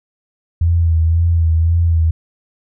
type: tone with vibrato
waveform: sine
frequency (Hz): 82.9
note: E2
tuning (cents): +10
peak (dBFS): -10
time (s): 0.61-2.11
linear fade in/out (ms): 5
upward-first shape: sine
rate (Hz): 1.9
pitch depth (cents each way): 42
effects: none